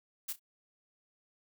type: noise with echo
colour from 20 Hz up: blue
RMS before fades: -37 dBFS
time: 0.28-0.33 s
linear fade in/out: 10 ms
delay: 33 ms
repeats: 2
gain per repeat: -15 dB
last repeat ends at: 0.396 s
effects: none